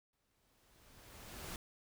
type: noise with exponential growth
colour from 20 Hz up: pink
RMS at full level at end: -44 dBFS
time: 0.13-1.56 s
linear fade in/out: 2 ms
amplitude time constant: 310 ms
effects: none